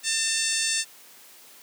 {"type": "harmonic tone", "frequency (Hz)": 896, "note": "A5", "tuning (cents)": 31, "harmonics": [2, 3, 4, 5, 6, 7, 8, 9, 10], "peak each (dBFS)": [-32, -32, -32, -32, -32, -32, -32, -32, -32], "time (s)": [0.03, 0.85], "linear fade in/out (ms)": 50, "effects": ["white hiss -50 dBFS RMS until 1.62 s", "high-pass 200 Hz 12 dB/octave"]}